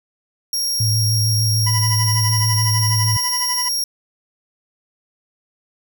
sawtooth tone, 5588 Hz, F8, in tune, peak -16 dBFS, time 0.53-3.84 s, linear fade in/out 2 ms
sine tone with vibrato, 110 Hz, A2, in tune, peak -16 dBFS, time 0.8-3.17 s, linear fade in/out 5 ms, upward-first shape sine, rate 6.7 Hz, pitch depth 32 cents each way
25% pulse tone with tremolo, 987.8 Hz, B5, in tune, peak -18 dBFS, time 1.66-3.69 s, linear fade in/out 10 ms, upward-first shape sine, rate 12 Hz, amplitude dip 80%
effects none

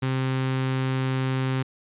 sawtooth tone with notch filter, 131.3 Hz, C3, 6 cents sharp, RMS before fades -25 dBFS, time 0.02-1.63 s, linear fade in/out 10 ms, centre 630 Hz, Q 1.9, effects resampled to 8000 Hz

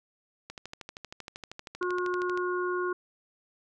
click train, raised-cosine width 0.2 ms, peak -23 dBFS, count 25, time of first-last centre 0.5-2.375 s, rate 12.8 Hz
harmonic tone, 360 Hz, F#4, 47 cents flat, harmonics 1 / 3 / 4, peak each -29 / -34 / -35 dBFS, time 1.81-2.93 s, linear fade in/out 5 ms
effects none

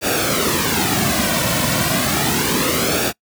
pink noise with flanger, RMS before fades -18 dBFS, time 0.01-3.13 s, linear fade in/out 50 ms, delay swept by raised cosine 0.96 to 2.46 ms, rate 0.32 Hz, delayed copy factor -0.65, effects noise-tail reverb RT60 0.1 s tail -24 dB re dry + high-pass 80 Hz 12 dB/octave

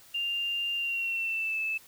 sine tone with pitch glide, 2794 to 2622 Hz, F7 to E7, 0 to -10 cents, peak -28 dBFS, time 0.14-1.78 s, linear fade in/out 10 ms, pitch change -110 cents, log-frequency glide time 0.76-1.59 s, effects white hiss -55 dBFS RMS until 1.87 s

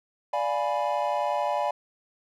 triangle chord, D diminished seventh, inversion none, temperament equal with one note detuned, 587.3 / 698.5 / 834.5 / 987.8 Hz, D5 / F5 / Ab5 / Cb6, 0 / 0 / +8 / 0 cents, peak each -27 / -29 / -27 / -29 dBFS, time 0.33-1.71 s, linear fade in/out 5 ms, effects none

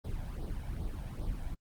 brown noise with flanger, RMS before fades -37 dBFS, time 0.04-1.55 s, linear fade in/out 10 ms, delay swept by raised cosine 0.21 to 1.31 ms, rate 2.5 Hz, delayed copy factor +0.7, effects Opus 32 kbps

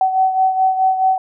sine beating tone pair, 756 / 760.7 Hz, F#5 / F#5, +37 / +48 cents, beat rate 4.7 Hz, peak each -13 / -20 dBFS, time 0.01-1.18 s, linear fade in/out 2 ms, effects none

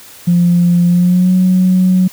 sine tone with pitch glide, 174.4 to 184.45 Hz, F3 to F#3, -2 to -5 cents, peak -6 dBFS, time 0.27-2.08 s, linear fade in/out 10 ms, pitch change +97 cents, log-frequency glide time 0.87-1.34 s, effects tanh soft clip ceiling -2 dBFS + white hiss -37 dBFS RMS until 2.12 s

